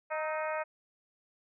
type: harmonic tone with a mistuned harmonic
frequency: 310.1 Hz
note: D#4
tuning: 6 cents flat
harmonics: 2 / 3 / 4 / 5 / 6 / 7 / 8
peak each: -34 / -38 / -40 / -42 / -44 / -45 / -46 dBFS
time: 0.1-0.64 s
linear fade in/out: 20 ms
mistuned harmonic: 4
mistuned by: +41 cents
effects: none